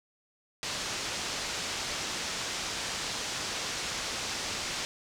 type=low-pass noise; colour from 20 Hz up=white; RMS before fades=-35 dBFS; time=0.63-4.85 s; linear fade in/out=0 ms; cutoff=6700 Hz; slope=24 dB/octave; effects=none